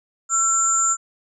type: tone cluster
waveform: sine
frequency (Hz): 1346 / 7030 / 7460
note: E6 / A8 / A#8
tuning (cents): +36 / -2 / 0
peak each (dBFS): -21 / -19 / -23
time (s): 0.29-0.97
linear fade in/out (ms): 50
effects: none